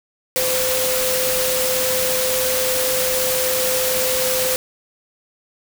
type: tone in noise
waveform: sine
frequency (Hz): 513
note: C5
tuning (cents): -34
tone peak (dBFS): -21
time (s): 0.36-4.56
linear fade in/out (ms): 0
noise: white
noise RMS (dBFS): -21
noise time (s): 0.36-4.56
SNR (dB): -3
effects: none